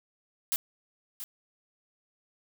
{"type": "noise with echo", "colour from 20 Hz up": "blue", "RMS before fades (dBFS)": -28, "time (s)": [0.52, 0.56], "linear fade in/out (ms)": 0, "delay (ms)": 680, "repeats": 1, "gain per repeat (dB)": -11, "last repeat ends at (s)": 1.24, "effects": []}